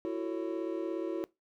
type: chord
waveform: triangle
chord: F# minor seventh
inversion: third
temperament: just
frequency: 333 / 370 / 444 / 555 Hz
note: E4 / F#4 / A4 / C#5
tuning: +18 / 0 / +16 / +2 cents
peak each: -33 / -35 / -39 / -39 dBFS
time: 0.05-1.24 s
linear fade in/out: 0 ms
effects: noise-tail reverb RT60 0.2 s tail -21 dB re dry